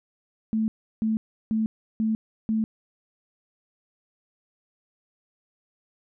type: tone bursts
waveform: sine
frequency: 220 Hz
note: A3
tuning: in tune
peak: -21 dBFS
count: 5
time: 0.53-2.64 s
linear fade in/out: 0 ms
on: 150 ms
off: 340 ms
effects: none